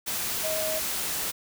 sine tone in noise, 630 Hz, D#5, 21 cents sharp, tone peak -29 dBFS, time 0.43-0.8 s, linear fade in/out 20 ms, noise white, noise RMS -30 dBFS, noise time 0.06-1.32 s, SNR -2 dB, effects none

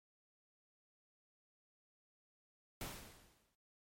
pink noise with exponential decay, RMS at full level -43 dBFS, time 2.81-3.55 s, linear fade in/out 1 ms, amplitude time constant 160 ms, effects MP3 64 kbps

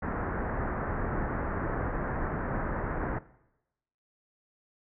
pink low-pass noise, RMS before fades -32 dBFS, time 0.02-3.19 s, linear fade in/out 10 ms, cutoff 1800 Hz, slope 48 dB/octave, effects noise-tail reverb RT60 0.9 s tail -19 dB re dry

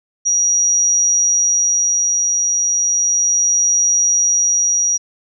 sine tone with tremolo, 5760 Hz, F#8, 47 cents flat, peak -11 dBFS, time 0.25-4.98 s, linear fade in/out 20 ms, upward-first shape sine, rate 0.34 Hz, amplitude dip 25%, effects none

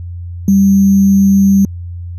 sine tone with sample-and-hold, 196 Hz, G3, in tune, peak -5 dBFS, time 0.48-1.65 s, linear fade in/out 2 ms, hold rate 6300 Hz, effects added 87 Hz sine -22 dBFS peak until 2.18 s + resampled to 32000 Hz

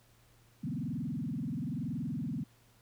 sine tone with frequency modulation, 196.8 Hz, G3, 7 cents sharp, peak -33 dBFS, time 0.63-2.44 s, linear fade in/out 10 ms, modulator 21 Hz, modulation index 3.2, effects added 116 Hz sine -65 dBFS peak until 2.81 s + pink hiss -66 dBFS RMS until 2.81 s

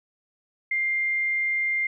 sine tone, 2100 Hz, C7, 6 cents sharp, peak -22 dBFS, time 0.71-1.87 s, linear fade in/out 5 ms, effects none

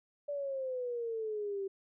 sine exponential sweep, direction down, 583 to 385.3 Hz, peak -34 dBFS, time 0.28-1.68 s, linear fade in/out 10 ms, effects none

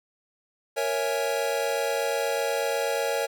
square chord, A# half-diminished seventh, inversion none, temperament equal, 466.2 / 554.4 / 659.3 / 830.6 Hz, A#4 / C#5 / E5 / G#5, 0 / 0 / 0 / 0 cents, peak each -30 / -29 / -34 / -33 dBFS, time 0.76-3.27 s, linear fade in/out 20 ms, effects none

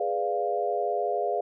sine chord, G# diminished seventh, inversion none, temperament equal, 415.3 / 493.9 / 587.3 / 698.5 Hz, G#4 / B4 / D5 / F5, 0 / 0 / 0 / 0 cents, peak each -30 / -32 / -32 / -28 dBFS, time 0-1.41 s, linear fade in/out 5 ms, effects none

